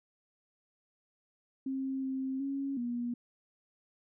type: tone with pitch steps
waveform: sine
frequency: 266.8 / 264.6 / 275.2 / 240.4 Hz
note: C4 / C4 / C#4 / B3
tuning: +34 / +20 / -12 / -46 cents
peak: -32 dBFS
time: 1.66-3.14 s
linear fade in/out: 5 ms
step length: 370 ms
effects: none